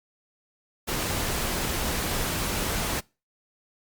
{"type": "noise", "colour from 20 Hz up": "pink", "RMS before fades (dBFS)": -28, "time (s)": [0.87, 3.01], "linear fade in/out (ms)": 20, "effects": ["noise-tail reverb RT60 0.3 s tail -25 dB re dry", "Opus 48 kbps"]}